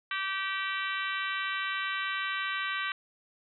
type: harmonic tone with a mistuned harmonic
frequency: 387.1 Hz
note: G4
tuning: 22 cents flat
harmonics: 3 / 4 / 5 / 6 / 7 / 8 / 9 / 10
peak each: -36 / -35 / -37 / -39 / -41 / -41 / -47 / -43 dBFS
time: 0.11-2.92 s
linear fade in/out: 2 ms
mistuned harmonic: 8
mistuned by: -18 cents
effects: none